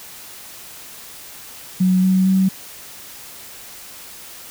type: tone with pitch steps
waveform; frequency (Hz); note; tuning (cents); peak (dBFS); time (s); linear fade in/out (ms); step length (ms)
sine; 185 / 187.47 / 189.98; F#3 / F#3 / F#3; 0 / +23 / +46; -12; 1.8-2.49; 10; 230
effects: white hiss -38 dBFS RMS until 4.5 s